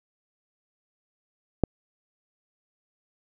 click, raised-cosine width 2 ms, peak -6 dBFS, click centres 1.637 s, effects none

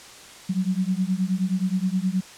sine beating tone pair, 181.9 / 191.4 Hz, F#3 / G3, -29 / -41 cents, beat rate 9.5 Hz, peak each -24 dBFS, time 0.49-2.21 s, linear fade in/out 10 ms, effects white hiss -44 dBFS RMS until 2.37 s + low-pass 8000 Hz 12 dB/octave

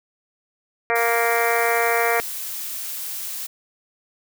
harmonic tone, 233.1 Hz, A#3, in tune, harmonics 2 / 3 / 4 / 5 / 6 / 7 / 8 / 9 / 10, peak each -23 / -23 / -29 / -29 / -28 / -30 / -26 / -28 / -29 dBFS, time 0.9-2.2 s, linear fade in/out 0 ms
blue noise, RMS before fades -30 dBFS, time 0.95-3.47 s, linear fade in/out 10 ms
effects none

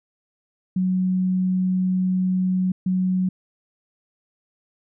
sine tone bursts at uneven times, 185 Hz, F#3, in tune, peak -18 dBFS, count 2, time 0.76-2.72 / 2.86-3.29 s, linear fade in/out 5 ms, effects none

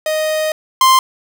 45% pulse tone pair in turn, 622.3 / 1046.6 Hz, D#5 / C6, 0 / 0 cents, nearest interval major sixth, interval 900 cents, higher second, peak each -15 / -7 dBFS, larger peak second, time 0.06-0.52 / 0.81-0.99 s, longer first, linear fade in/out 2 ms, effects none

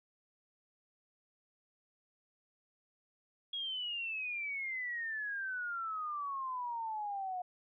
sine exponential sweep, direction down, 3322 to 718 Hz, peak -36 dBFS, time 3.53-7.42 s, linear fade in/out 5 ms, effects none

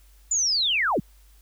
sine linear sweep, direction down, 7130 to 110 Hz, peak -20 dBFS, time 0.31-1 s, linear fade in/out 5 ms, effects added 50 Hz sine -51 dBFS peak until 1.41 s + white hiss -61 dBFS RMS until 1.41 s

